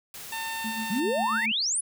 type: noise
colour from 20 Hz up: white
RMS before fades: -41 dBFS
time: 0.14-1 s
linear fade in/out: 2 ms
type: tone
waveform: 15% pulse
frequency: 900 Hz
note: A5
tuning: 39 cents sharp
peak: -25 dBFS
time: 0.32-1.46 s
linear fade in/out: 5 ms
type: tone with tremolo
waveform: sine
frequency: 220 Hz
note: A3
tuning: in tune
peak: -30 dBFS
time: 0.64-1.52 s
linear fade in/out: 5 ms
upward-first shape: sine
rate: 7.4 Hz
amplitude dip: 75%
type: exponential sweep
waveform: sine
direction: up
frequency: 189.7 to 10400 Hz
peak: -24 dBFS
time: 0.9-1.81 s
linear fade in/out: 10 ms
effects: none